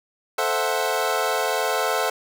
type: chord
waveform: 25% pulse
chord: F# half-diminished seventh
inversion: first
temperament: equal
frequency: 440 / 523.3 / 659.3 / 740 Hz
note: A4 / C5 / E5 / F#5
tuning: 0 / 0 / 0 / 0 cents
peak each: -23 dBFS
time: 0.38-2.1 s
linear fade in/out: 5 ms
effects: none